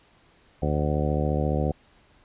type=harmonic tone; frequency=74.5 Hz; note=D2; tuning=25 cents sharp; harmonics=1 / 2 / 3 / 4 / 5 / 6 / 7 / 8 / 10; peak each=-27 / -27 / -31 / -33 / -34 / -34 / -31 / -35 / -35 dBFS; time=0.62-1.72 s; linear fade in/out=5 ms; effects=pink hiss -59 dBFS RMS until 2.24 s + resampled to 8000 Hz